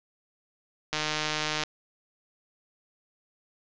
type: click train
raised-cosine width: 0.2 ms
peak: -11 dBFS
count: 109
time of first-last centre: 0.93-1.636 s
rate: 153 Hz
effects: resampled to 16000 Hz + 8-bit